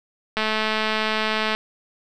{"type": "click train", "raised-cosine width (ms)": 0.3, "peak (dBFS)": -7, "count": 257, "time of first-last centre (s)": [0.37, 1.55], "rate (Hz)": 217, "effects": []}